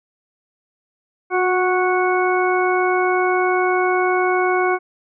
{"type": "harmonic tone with a mistuned harmonic", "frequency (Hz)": 368.2, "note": "F#4", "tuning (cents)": -8, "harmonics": [1, 2, 3, 4, 6], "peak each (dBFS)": [-18, -21, -23, -24, -26], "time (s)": [1.3, 4.79], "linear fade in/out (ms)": 50, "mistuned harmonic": 1, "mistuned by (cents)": -21, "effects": []}